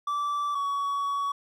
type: tone pair in turn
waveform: triangle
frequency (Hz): 1162 / 1126.3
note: D6 / C#6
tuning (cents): -19 / +27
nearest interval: minor second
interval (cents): 54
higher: first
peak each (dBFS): -24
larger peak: neither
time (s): 0.07-0.55 / 0.55-1.32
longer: second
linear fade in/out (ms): 5
effects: none